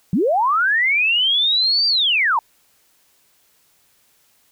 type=linear two-way sweep; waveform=sine; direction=up then down; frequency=150.3 to 4729 to 849 Hz; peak=-14 dBFS; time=0.13-2.39 s; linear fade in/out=2 ms; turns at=1.87 s; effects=white hiss -59 dBFS RMS until 4.51 s